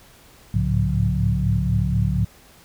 sine tone cluster, 66.3 / 105.2 / 109.3 / 139.6 / 178 Hz, C2 / G#2 / A2 / C#3 / F3, +23 / +23 / -11 / +13 / +33 cents, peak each -24 dBFS, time 0.54-2.25 s, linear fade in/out 5 ms, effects pink hiss -50 dBFS RMS until 2.64 s

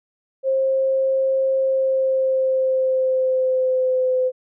sine tone with pitch glide, 532 to 511.2 Hz, C5 to C5, +29 to -40 cents, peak -16 dBFS, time 0.43-4.32 s, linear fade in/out 50 ms, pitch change -69 cents, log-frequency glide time 1.56-4.19 s, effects none

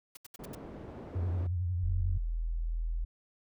white noise bursts, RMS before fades -47 dBFS, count 5, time 0.15-0.551 s, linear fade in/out 5 ms, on 21 ms, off 74 ms
white low-pass noise, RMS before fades -45 dBFS, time 0.39-1.47 s, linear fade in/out 5 ms, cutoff 440 Hz, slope 12 dB/octave
sine tone with vibrato, 89 Hz, F2, 33 cents sharp, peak -29 dBFS, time 1.15-2.18 s, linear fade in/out 10 ms, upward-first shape sine, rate 11 Hz, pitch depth 85 cents each way
sine tone, 41.2 Hz, E1, in tune, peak -30 dBFS, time 1.83-3.05 s, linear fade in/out 10 ms
effects none

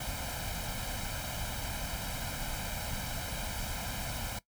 pink noise with comb filter, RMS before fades -37 dBFS, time 0-4.39 s, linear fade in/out 5 ms, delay 1.3 ms, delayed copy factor +0.75, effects noise-tail reverb RT60 0.1 s tail -18 dB re dry

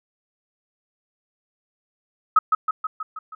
sine tone with echo, 1277 Hz, D#6, 45 cents sharp, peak -10 dBFS, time 2.36-2.39 s, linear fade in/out 5 ms, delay 160 ms, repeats 6, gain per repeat -4 dB, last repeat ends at 3.35 s, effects none

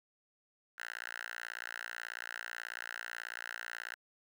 5% pulse tone with high-pass filter, 58.27 Hz, A#1, in tune, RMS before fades -44 dBFS, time 0.78-3.95 s, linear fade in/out 5 ms, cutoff 1500 Hz, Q 4, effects none

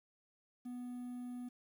triangle tone, 246.4 Hz, B3, 4 cents flat, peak -40 dBFS, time 0.65-1.49 s, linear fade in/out 10 ms, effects 11-bit

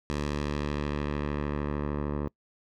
10% pulse tone with low-pass filter sweep, 73.2 Hz, D2, 5 cents flat, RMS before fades -31 dBFS, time 0.1-2.28 s, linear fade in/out 0 ms, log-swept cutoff 7200 to 1000 Hz, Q 0.78, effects noise-tail reverb RT60 0.1 s tail -24 dB re dry

